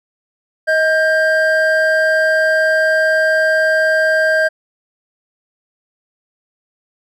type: tone pair together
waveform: triangle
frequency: 631.4 / 1591 Hz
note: D#5 / G6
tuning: +25 / +25 cents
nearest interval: octave + major third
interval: 1600 cents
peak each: -12 dBFS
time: 0.67-4.49 s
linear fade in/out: 20 ms
effects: none